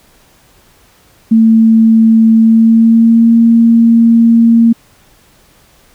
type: tone with pitch glide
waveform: sine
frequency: 224 to 230.4 Hz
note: A3 to A#3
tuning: +31 to -20 cents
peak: -3 dBFS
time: 1.31-4.73 s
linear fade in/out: 10 ms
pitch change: +49 cents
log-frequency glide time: 2.4-3.33 s
effects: pink hiss -47 dBFS RMS until 5.94 s